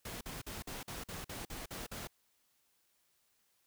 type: noise bursts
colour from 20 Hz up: pink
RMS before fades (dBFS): -44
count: 10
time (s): 0.05-2.073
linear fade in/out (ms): 5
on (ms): 160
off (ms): 47
effects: white hiss -75 dBFS RMS until 3.66 s